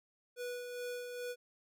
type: tone with tremolo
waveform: square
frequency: 490 Hz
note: B4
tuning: 14 cents flat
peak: -39 dBFS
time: 0.36-1.36 s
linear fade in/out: 50 ms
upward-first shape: sine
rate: 2.4 Hz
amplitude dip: 40%
effects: none